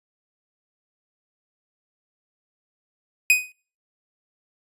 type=tone with exponential decay; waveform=45% pulse; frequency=2498 Hz; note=D#7; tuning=6 cents sharp; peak=-10 dBFS; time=3.3-3.52 s; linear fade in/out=1 ms; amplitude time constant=46 ms; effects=noise-tail reverb RT60 0.4 s tail -21 dB re dry + resampled to 32000 Hz